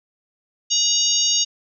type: harmonic tone with a mistuned harmonic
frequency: 932.3 Hz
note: A#5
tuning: in tune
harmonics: 3 / 4 / 5 / 6 / 7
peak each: -24 / -23 / -24 / -24 / -20 dBFS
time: 0.7-1.45 s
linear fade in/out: 20 ms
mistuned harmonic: 3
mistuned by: +58 cents
effects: none